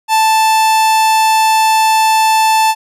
45% pulse tone, 880 Hz, A5, in tune, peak -8 dBFS, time 0.08-2.75 s, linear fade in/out 50 ms, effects resampled to 32000 Hz

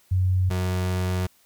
sine / 35% pulse tone pair in turn, 92.6 / 91.64 Hz, F#2 / F#2, +2 / -16 cents, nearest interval unison, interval 18 cents, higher first, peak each -18 / -21 dBFS, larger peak first, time 0.11-0.5 / 0.5-1.27 s, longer second, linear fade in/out 10 ms, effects white hiss -60 dBFS RMS until 1.45 s

